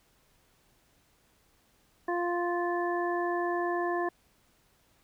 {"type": "harmonic tone", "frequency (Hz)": 349.2, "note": "F4", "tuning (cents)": 0, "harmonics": [1, 2, 3, 5], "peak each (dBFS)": [-30, -33, -35, -37], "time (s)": [2.08, 4.09], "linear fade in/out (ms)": 5, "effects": ["pink hiss -67 dBFS RMS until 5.03 s"]}